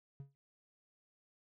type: tone with exponential decay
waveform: triangle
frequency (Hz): 138.59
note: C#3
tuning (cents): 0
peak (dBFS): -40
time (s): 0.2-0.35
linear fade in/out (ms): 0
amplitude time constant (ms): 32
effects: none